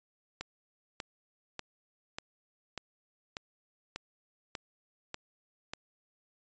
click train, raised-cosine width 0.2 ms, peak -20 dBFS, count 10, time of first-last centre 0.41-5.735 s, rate 1.69 Hz, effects resampled to 16000 Hz

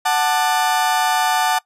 35% pulse chord, D major, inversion first, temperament equal with one note detuned, 740 / 880 / 1193.1 Hz, F#5 / A5 / D6, 0 / 0 / +27 cents, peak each -17 / -17 / -22 dBFS, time 0.05-1.59 s, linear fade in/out 10 ms, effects noise-tail reverb RT60 0.1 s tail -21 dB re dry + resampled to 32000 Hz

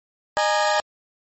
30% pulse chord, D# suspended fourth, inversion none, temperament equal with one note detuned, 611.2 / 830.6 / 932.3 Hz, D#5 / G#5 / A#5, -31 / 0 / 0 cents, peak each -19 / -19 / -23 dBFS, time 0.37-0.8 s, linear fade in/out 0 ms, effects MP3 32 kbps

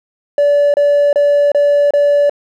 triangle tone bursts, 577 Hz, D5, 31 cents flat, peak -5 dBFS, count 5, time 0.38-2.296 s, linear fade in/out 2 ms, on 360 ms, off 29 ms, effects tanh soft clip ceiling -3 dBFS

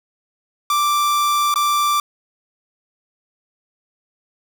45% pulse tone with dropouts, 1174.7 Hz, D6, in tune, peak -15 dBFS, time 0.7-2 s, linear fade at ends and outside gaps 2 ms, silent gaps 1.541-1.558 s, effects none

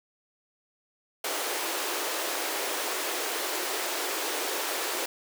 pink high-pass noise, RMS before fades -31 dBFS, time 1.24-5.06 s, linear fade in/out 5 ms, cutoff 320 Hz, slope 48 dB/octave, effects none

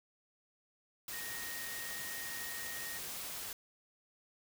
sine tone in noise, 1864 Hz, A#6, 1 cent flat, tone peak -45 dBFS, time 1.13-2.98 s, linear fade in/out 2 ms, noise white, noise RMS -43 dBFS, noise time 1.08-3.53 s, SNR -5 dB, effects none

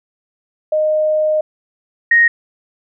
sine tone pair in turn, 617 / 1867.7 Hz, D#5 / A#6, -15 / +3 cents, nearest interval octave + perfect fifth, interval 1918 cents, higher second, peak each -12 / -7 dBFS, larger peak second, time 0.72-1.41 / 2.11-2.28 s, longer first, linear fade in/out 5 ms, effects none

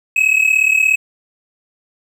triangle tone pair together, 2544 / 2581 Hz, D#7 / E7, +38 / -37 cents, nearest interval unison, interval 25 cents, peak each -12 dBFS, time 0.16-0.96 s, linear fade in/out 5 ms, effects none

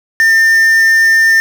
triangle tone with quantisation, 1802 Hz, A6, 41 cents sharp, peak -4 dBFS, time 0.2-1.4 s, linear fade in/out 0 ms, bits 4, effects none

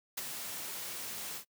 white noise with ADSR envelope, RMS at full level -35 dBFS, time 0.17-1.45 s, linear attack 8 ms, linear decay 23 ms, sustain -6 dB, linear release 93 ms, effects noise-tail reverb RT60 0.1 s tail -25 dB re dry + high-pass 100 Hz 12 dB/octave

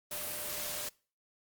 sine tone in noise, 596 Hz, D5, 25 cents sharp, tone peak -48 dBFS, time 0.11-0.89 s, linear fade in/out 5 ms, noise white, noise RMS -38 dBFS, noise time 0.11-0.89 s, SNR -13 dB, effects noise-tail reverb RT60 0.4 s tail -24 dB re dry + Opus 32 kbps

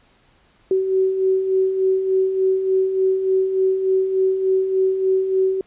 sine beating tone pair, 376.5 / 379.9 Hz, F#4 / F#4, +30 / +46 cents, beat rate 3.4 Hz, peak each -25 / -16 dBFS, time 0.71-5.61 s, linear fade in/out 2 ms, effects pink hiss -57 dBFS RMS until 5.66 s + resampled to 8000 Hz

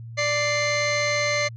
sawtooth tone pair together, 587.3 / 2086 Hz, D5 / C7, 0 / -6 cents, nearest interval octave + minor seventh, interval 2194 cents, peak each -20 dBFS, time 0.17-1.49 s, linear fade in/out 20 ms, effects added 115 Hz sine -35 dBFS peak until 1.56 s + resampled to 16000 Hz

